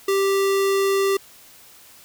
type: tone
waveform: square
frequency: 392 Hz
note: G4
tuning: in tune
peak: -18 dBFS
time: 0.08-1.17 s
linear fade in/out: 5 ms
effects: white hiss -48 dBFS RMS until 2.04 s